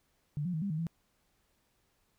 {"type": "tone with pitch steps", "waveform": "sine", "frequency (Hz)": [147.3, 178.9, 157.5, 199.5, 155.8, 165.6], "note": ["D3", "F3", "D#3", "G3", "D#3", "E3"], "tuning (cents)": [6, 42, 21, 31, 3, 8], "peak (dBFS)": -31, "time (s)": [0.37, 0.868], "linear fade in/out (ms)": 0, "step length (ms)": 83, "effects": ["pink hiss -74 dBFS RMS until 2.18 s"]}